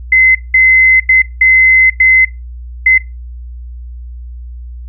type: tone bursts at uneven times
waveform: sine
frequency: 2052 Hz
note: C7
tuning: 34 cents flat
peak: -3 dBFS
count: 6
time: 0.12-0.35 / 0.54-1 / 1.09-1.22 / 1.41-1.9 / 2-2.25 / 2.86-2.98 s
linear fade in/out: 5 ms
effects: noise-tail reverb RT60 0.2 s tail -19 dB re dry + added 60 Hz sine -24 dBFS peak until 4.88 s